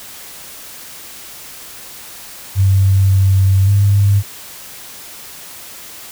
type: tone with pitch steps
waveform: sine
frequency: 96.8 / 96.2 / 100.5 Hz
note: G2 / G2 / G2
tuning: -21 / -32 / +44 cents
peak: -8 dBFS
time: 2.55-4.23 s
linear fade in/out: 50 ms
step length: 560 ms
effects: white hiss -34 dBFS RMS until 6.11 s